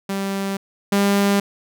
sawtooth tone pair in turn, 196 / 200.2 Hz, G3 / G3, 0 / +37 cents, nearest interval unison, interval 37 cents, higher second, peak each -18 / -11 dBFS, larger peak second, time 0.09-0.57 / 0.92-1.4 s, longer neither, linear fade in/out 5 ms, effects none

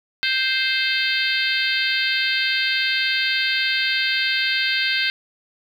harmonic tone with a mistuned harmonic, 523.3 Hz, C5, in tune, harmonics 3 / 4 / 5 / 6 / 7 / 8 / 9, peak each -24 / -25 / -26 / -27 / -27 / -28 / -29 dBFS, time 0.23-5.1 s, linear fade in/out 0 ms, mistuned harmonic 9, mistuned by -22 cents, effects 8-bit

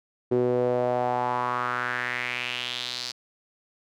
sawtooth tone with band-pass filter sweep, 123.47 Hz, B2, in tune, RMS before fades -27 dBFS, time 0.31-3.12 s, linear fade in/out 10 ms, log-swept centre 370 to 4800 Hz, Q 3.8, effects none

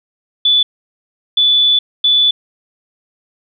sine tone bursts at uneven times, 3470 Hz, A7, 25 cents flat, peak -8 dBFS, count 3, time 0.45-0.63 / 1.37-1.79 / 2.04-2.31 s, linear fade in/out 5 ms, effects none

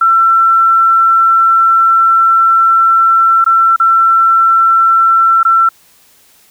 sine tone with dropouts, 1345 Hz, E6, 34 cents sharp, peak -5 dBFS, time 0.01-5.69 s, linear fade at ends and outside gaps 5 ms, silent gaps 3.443-3.462 / 3.762-3.799 / 5.431-5.45 s, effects white hiss -47 dBFS RMS until 6.5 s

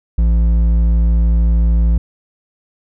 triangle tone with hard clipping, 56.6 Hz, A1, 50 cents sharp, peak -11 dBFS, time 0.18-1.98 s, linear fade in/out 5 ms, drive 10 dB, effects none

